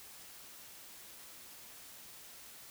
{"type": "silence", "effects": ["white hiss -53 dBFS RMS until 2.7 s"]}